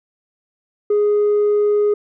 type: tone with tanh clipping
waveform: triangle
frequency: 415.3 Hz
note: G#4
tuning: in tune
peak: -13 dBFS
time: 0.9-1.94 s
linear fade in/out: 5 ms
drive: 6 dB
effects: none